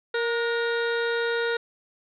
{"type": "harmonic tone with a mistuned harmonic", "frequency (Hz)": 466.2, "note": "A#4", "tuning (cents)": 0, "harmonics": [1, 2, 3, 4, 5, 6, 7, 8, 9], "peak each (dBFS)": [-25, -36, -29, -34, -44, -45, -46, -38, -45], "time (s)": [0.14, 1.57], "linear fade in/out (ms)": 5, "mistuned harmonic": 3, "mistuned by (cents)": 49, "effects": []}